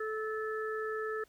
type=harmonic tone; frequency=435.4 Hz; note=A4; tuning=18 cents flat; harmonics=1 / 3 / 4; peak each=-35 / -40 / -41 dBFS; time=0-1.24 s; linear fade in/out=5 ms; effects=pink hiss -67 dBFS RMS until 1.28 s